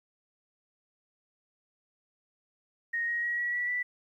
sine tone with pitch steps, 1864.7 / 1885.3 / 1906.1 / 1927.1 / 1948.4 / 1969.9 Hz, A#6 / A#6 / A#6 / B6 / B6 / B6, 0 / +19 / +38 / -43 / -24 / -5 cents, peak -28 dBFS, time 2.93-3.83 s, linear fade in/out 10 ms, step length 150 ms, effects 11-bit

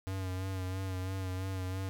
square tone with vibrato, 94 Hz, F#2, 28 cents sharp, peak -35 dBFS, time 0.07-1.89 s, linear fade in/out 0 ms, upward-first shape sine, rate 3 Hz, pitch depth 35 cents each way, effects none

